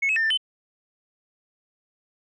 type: tone with pitch steps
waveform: sine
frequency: 2195 / 2572 / 1802 / 1781 / 3045 Hz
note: C#7 / E7 / A6 / A6 / F#7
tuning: -18 / -43 / +41 / +21 / +49 cents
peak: -18 dBFS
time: 0.02-0.375 s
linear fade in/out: 10 ms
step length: 71 ms
effects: tanh soft clip ceiling -17 dBFS